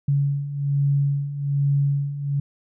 sine beating tone pair, 140.3 / 141.5 Hz, C#3 / C#3, +21 / +36 cents, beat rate 1.2 Hz, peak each -25 / -20 dBFS, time 0.08-2.4 s, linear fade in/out 5 ms, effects none

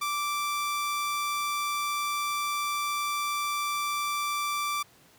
sawtooth tone, 1171 Hz, D6, 5 cents flat, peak -24 dBFS, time 0.01-4.83 s, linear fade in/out 10 ms, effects pink hiss -58 dBFS RMS until 5.18 s + high-pass 100 Hz 12 dB/octave

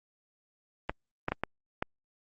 clicks, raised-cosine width 0.5 ms, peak -14 dBFS, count 5, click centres 0.895 / 1.284 / 1.32 / 1.436 / 1.825 s, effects Opus 32 kbps

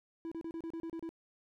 triangle tone bursts, 329.6 Hz, E4, in tune, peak -36 dBFS, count 9, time 0.25-1.091 s, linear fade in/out 0 ms, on 65 ms, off 32 ms, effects none

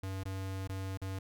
square tone with dropouts, 95.7 Hz, G2, 41 cents flat, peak -37 dBFS, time 0.03-1.19 s, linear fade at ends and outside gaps 5 ms, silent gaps 0.235-0.254 / 0.675-0.693 / 0.974-1.016 s, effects none

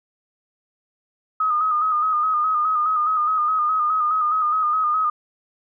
sine tone with vibrato, 1244.5 Hz, D#6, in tune, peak -17 dBFS, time 1.4-5.1 s, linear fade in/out 5 ms, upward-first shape square, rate 4.8 Hz, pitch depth 40 cents each way, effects none

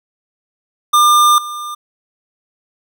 square tone with level steps, 1200 Hz, D6, 37 cents sharp, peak -8 / -24 dBFS, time 0.93-1.75 s, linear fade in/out 10 ms, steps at 1.38 s, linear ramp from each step 2 ms, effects none

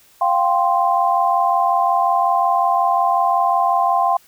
sine chord, F suspended second, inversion none, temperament equal, 698.5 / 784 / 1046.5 Hz, F5 / G5 / C6, 0 / 0 / 0 cents, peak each -18 dBFS, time 0.21-4.17 s, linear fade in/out 5 ms, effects white hiss -52 dBFS RMS until 4.27 s

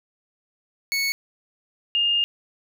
25% pulse / sine tone pair in turn, 2211 / 2825 Hz, C#7 / F7, -5 / +19 cents, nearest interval major third, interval 424 cents, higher second, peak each -18 dBFS, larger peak neither, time 0.92-1.12 / 1.95-2.24 s, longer second, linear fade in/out 0 ms, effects none

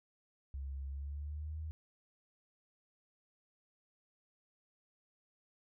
sine tone with pitch glide, 68.3 to 78.46 Hz, C#2 to D#2, -25 to +15 cents, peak -39 dBFS, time 0.54-1.71 s, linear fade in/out 0 ms, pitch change +240 cents, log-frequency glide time 0.87-1.6 s, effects none

